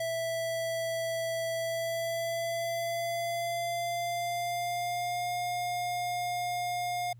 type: tone with pitch glide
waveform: square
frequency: 659.3 to 710.7 Hz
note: E5 to F5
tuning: 0 to +30 cents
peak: -31 dBFS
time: 0-7.13 s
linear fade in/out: 5 ms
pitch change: +130 cents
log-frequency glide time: 1.54-5.33 s
effects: added 119 Hz sine -49 dBFS peak until 7.19 s + pink hiss -75 dBFS RMS until 7.19 s